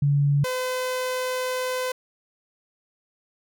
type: tone pair in turn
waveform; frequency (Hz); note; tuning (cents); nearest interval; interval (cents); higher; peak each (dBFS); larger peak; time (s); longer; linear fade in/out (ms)
sine / sawtooth; 142.8 / 508.9; D3 / C5; -48 / -48; octave + minor seventh; 2200; second; -17 / -21; first; 0.02-0.44 / 0.44-1.92; second; 5
effects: none